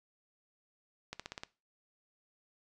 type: accelerating click train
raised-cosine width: 0.2 ms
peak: -23 dBFS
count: 6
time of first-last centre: 1.13-1.435 s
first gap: 66 ms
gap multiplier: 0.96
effects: noise-tail reverb RT60 0.3 s tail -20 dB re dry + resampled to 24000 Hz